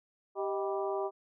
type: harmonic tone with a mistuned harmonic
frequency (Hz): 196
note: G3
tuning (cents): 0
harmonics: 2 / 3 / 4 / 5 / 6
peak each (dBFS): -33 / -37 / -39 / -41 / -43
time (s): 0.35-1.11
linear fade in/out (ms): 50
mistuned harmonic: 3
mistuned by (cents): +110
effects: none